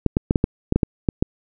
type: clicks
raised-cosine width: 3 ms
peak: -3 dBFS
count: 10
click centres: 0.063 / 0.169 / 0.309 / 0.358 / 0.441 / 0.724 / 0.76 / 0.832 / 1.088 / 1.225 s
effects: none